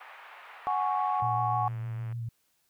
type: band-pass noise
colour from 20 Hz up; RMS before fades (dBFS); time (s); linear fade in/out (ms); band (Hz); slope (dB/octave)
pink; -49; 0-1.21; 10; 760 to 2500; 24
type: chord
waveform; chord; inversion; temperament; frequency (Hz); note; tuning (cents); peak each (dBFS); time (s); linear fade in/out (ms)
sine; F# suspended second; none; just; 740 / 832.5 / 1110; F#5 / G#5 / C#6; 0 / +4 / +2; -30; 0.67-1.68; 0
type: click train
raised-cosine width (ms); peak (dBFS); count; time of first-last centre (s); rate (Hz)
0.5; -36; 99; 1.2-2.125; 106
type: tone with vibrato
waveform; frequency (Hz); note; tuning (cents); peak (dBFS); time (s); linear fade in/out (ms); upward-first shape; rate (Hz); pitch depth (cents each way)
sine; 116.5; A#2; -1; -32; 1.22-2.29; 5; sine; 6.6; 27
effects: white hiss -72 dBFS RMS until 2.69 s